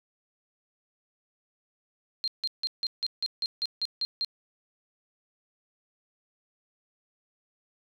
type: tone bursts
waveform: sine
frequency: 4186 Hz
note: C8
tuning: in tune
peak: -26 dBFS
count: 11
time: 2.24-4.247 s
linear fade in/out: 0 ms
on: 37 ms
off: 160 ms
effects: none